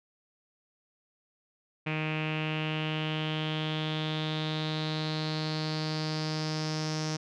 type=tone with low-pass filter sweep; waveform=sawtooth; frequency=155.56 Hz; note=D#3; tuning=in tune; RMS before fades=-32 dBFS; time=1.86-7.17 s; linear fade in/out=10 ms; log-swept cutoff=2500 to 5600 Hz; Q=5.7; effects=none